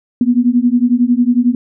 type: beating tone pair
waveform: sine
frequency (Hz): 238.1 / 249.1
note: A#3 / B3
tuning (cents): +37 / +15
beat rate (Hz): 11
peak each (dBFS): -12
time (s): 0.21-1.55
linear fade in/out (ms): 2
effects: none